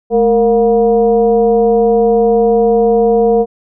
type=tone with frequency modulation; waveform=sine; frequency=462.9 Hz; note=A#4; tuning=12 cents flat; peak=-7 dBFS; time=0.1-3.46 s; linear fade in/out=50 ms; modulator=250 Hz; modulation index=0.73; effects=none